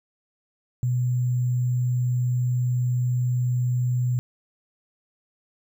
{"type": "tone with sample-and-hold", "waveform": "sine", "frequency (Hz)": 124.3, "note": "B2", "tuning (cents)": 12, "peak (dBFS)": -20, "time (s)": [0.83, 4.19], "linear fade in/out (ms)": 0, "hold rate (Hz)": 7350, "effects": []}